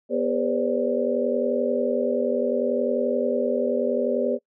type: tone cluster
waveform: sine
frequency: 245.5 / 404.8 / 493.3 / 534 / 585 Hz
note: B3 / G#4 / B4 / C5 / D5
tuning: -10 / -44 / -2 / +35 / -7 cents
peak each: -27 dBFS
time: 0.09-4.39 s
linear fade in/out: 50 ms
effects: noise-tail reverb RT60 0.1 s tail -24 dB re dry